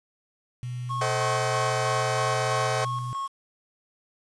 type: tone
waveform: sine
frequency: 123.47 Hz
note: B2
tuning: in tune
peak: -30 dBFS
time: 0.63-3.13 s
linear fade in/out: 0 ms
type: tone with tremolo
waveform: triangle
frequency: 1092 Hz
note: C#6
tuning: 26 cents flat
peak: -26 dBFS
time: 0.89-3.28 s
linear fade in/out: 20 ms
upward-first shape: square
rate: 3.1 Hz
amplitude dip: 50%
type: chord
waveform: sawtooth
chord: A diminished seventh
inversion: none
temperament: just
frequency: 440 / 528 / 633.6 / 760.3 Hz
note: A4 / C5 / Eb5 / Gb5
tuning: 0 / +16 / +31 / +47 cents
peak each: -28 / -27 / -26 / -26 dBFS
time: 1.01-2.85 s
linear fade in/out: 5 ms
effects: resampled to 22050 Hz + 8-bit